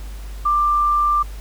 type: tone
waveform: sine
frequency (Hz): 1184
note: D6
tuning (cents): +14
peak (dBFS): -14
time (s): 0.45-1.23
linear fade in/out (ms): 10
effects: added 50 Hz sine -29 dBFS peak until 1.4 s + pink hiss -44 dBFS RMS until 1.4 s